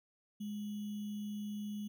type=tone with sample-and-hold; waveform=sine; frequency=207.7 Hz; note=G#3; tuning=in tune; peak=-38 dBFS; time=0.4-1.88 s; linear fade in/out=10 ms; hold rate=3150 Hz; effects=none